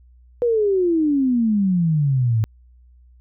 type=exponential sweep; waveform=sine; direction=down; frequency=490.7 to 106.6 Hz; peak=-15 dBFS; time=0.42-2.44 s; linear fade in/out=0 ms; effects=added 61 Hz sine -47 dBFS peak until 3.2 s